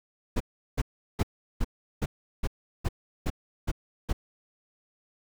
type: noise bursts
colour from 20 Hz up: brown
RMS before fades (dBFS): -25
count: 10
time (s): 0.36-4.13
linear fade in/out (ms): 10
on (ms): 44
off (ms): 370
effects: none